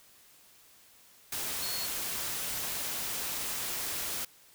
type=tone in noise; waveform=sine; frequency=4332 Hz; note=C#8; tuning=41 cents flat; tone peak=-37 dBFS; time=1.62-1.86 s; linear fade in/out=5 ms; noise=white; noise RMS=-35 dBFS; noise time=1.32-4.25 s; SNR=-5 dB; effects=white hiss -59 dBFS RMS until 4.54 s